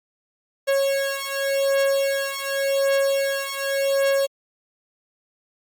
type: beating tone pair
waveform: 45% pulse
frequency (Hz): 549 / 549.88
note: C#5 / C#5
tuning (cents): -17 / -14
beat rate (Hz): 0.88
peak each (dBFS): -23 / -23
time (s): 0.67-4.27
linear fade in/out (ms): 20
effects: Opus 48 kbps